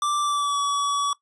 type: tone with pitch glide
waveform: square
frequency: 1174.7 to 1138.6 Hz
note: D6 to C#6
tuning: 0 to +46 cents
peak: -22 dBFS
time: 0.02-1.13 s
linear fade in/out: 2 ms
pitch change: -54 cents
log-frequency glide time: 0.21-0.58 s
effects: noise-tail reverb RT60 0.1 s tail -19 dB re dry + resampled to 24000 Hz